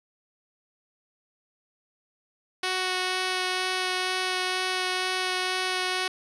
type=tone with vibrato; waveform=5% pulse; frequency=369.8 Hz; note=F#4; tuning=1 cent flat; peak=-14 dBFS; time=2.63-6.08 s; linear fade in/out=5 ms; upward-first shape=sine; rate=2.1 Hz; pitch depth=8 cents each way; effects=resampled to 22050 Hz